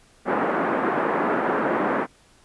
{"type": "band-pass noise", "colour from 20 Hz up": "pink", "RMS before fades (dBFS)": -23, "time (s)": [0.25, 2.07], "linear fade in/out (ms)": 50, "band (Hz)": [230, 1600], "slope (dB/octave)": 24, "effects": ["pink hiss -56 dBFS RMS until 2.44 s", "resampled to 24000 Hz"]}